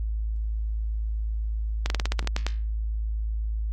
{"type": "slowing click train", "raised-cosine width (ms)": 0.2, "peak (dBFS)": -9, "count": 10, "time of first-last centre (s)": [1.86, 2.466], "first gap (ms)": 41, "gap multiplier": 1.12, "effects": ["added 54 Hz sine -25 dBFS peak until 3.72 s", "Opus 48 kbps"]}